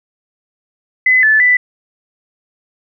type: tone with pitch steps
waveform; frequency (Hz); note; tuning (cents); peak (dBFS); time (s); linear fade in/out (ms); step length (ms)
sine; 2020 / 1742 / 1986; B6 / A6 / B6; +39 / -18 / +9; -7; 1.06-1.57; 5; 170
effects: none